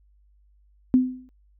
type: tone with exponential decay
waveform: sine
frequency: 254.9 Hz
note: C4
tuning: 45 cents flat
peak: -11 dBFS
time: 0.94-1.29 s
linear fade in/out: 0 ms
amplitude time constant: 75 ms
effects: added 50 Hz sine -56 dBFS peak until 1.59 s